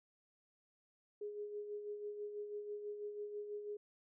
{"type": "tone with tremolo", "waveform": "sine", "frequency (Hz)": 415.3, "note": "G#4", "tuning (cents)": 0, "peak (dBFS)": -40, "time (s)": [1.21, 3.77], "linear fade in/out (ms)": 5, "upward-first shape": "sine", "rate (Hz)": 6.1, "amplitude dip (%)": 50, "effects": []}